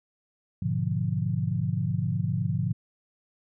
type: chord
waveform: sine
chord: G# diminished seventh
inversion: none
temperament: equal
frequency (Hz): 103.83 / 123.47 / 146.83 / 174.61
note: G#2 / B2 / D3 / F3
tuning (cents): 0 / 0 / 0 / 0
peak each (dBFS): -30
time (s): 0.62-2.73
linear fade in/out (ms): 5
effects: none